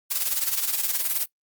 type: noise with tremolo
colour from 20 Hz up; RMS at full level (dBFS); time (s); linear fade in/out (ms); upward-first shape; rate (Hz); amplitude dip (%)
blue; -22; 0.1-1.26; 20; sine; 19; 70
effects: noise-tail reverb RT60 0.1 s tail -20 dB re dry + Opus 48 kbps